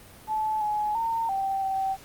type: tone with pitch steps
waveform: sine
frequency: 866 / 843 / 912 / 778 / 772 Hz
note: A5 / G#5 / A#5 / G5 / G5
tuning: -28 / +26 / -38 / -13 / -27 cents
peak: -24 dBFS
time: 0.27-1.97 s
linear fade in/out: 50 ms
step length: 340 ms
effects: pink hiss -49 dBFS RMS until 2.04 s + Opus 32 kbps